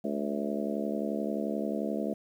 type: harmonic tone with a mistuned harmonic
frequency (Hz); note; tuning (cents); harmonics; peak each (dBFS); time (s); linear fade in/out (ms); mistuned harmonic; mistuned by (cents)
71.4; D2; -48; 3 / 4 / 5 / 6 / 7 / 8 / 9; -33 / -36 / -38 / -40 / -39 / -40 / -38; 0.04-2.14; 5; 9; +33
effects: 10-bit